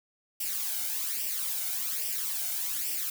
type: noise with flanger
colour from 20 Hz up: blue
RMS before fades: -32 dBFS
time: 0.4-3.1 s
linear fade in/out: 5 ms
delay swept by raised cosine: 0.37 to 1.37 ms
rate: 1.2 Hz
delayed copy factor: +0.65
effects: none